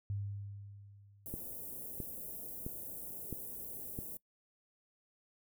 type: tone with exponential decay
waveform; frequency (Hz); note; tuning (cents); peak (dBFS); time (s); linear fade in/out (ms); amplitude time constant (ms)
sine; 100.6; G2; +45; -34; 0.1-1.76; 0; 360
type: band-stop noise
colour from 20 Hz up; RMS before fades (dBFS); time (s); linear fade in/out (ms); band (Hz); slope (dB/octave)
white; -45; 1.26-4.17; 0; 570 to 11000; 24
type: click train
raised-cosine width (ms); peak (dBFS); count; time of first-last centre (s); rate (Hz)
3; -27; 5; 1.34-3.989; 1.51
effects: noise-tail reverb RT60 0.1 s tail -22 dB re dry